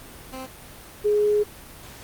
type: tone pair in turn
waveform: 15% pulse / sine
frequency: 261.1 / 417.7 Hz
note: C4 / G#4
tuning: -3 / +10 cents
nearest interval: minor sixth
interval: 813 cents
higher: second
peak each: -27 / -17 dBFS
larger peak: second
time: 0.32-0.47 / 1.04-1.44 s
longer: second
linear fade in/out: 20 ms
effects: pink hiss -43 dBFS RMS until 2.03 s + Opus 32 kbps